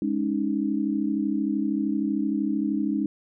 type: chord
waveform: sine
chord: Ab suspended fourth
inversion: none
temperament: equal with one note detuned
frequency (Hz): 207.7 / 278.1 / 311.1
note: Ab3 / Db4 / Eb4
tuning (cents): 0 / +6 / 0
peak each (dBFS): -27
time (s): 0.02-3.06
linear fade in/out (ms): 2
effects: none